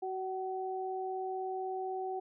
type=tone pair together; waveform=sine; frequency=375.7 / 756 Hz; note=F#4 / F#5; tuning=+26 / +37 cents; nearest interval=octave; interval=1211 cents; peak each=-37 / -37 dBFS; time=0.02-2.2 s; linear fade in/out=10 ms; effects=none